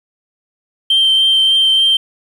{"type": "tone with vibrato", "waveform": "sine", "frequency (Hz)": 3136, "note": "G7", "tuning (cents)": 0, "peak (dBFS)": -7, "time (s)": [0.9, 1.97], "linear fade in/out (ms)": 5, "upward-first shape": "triangle", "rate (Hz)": 3.4, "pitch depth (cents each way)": 12, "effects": ["tanh soft clip ceiling -6 dBFS", "7-bit"]}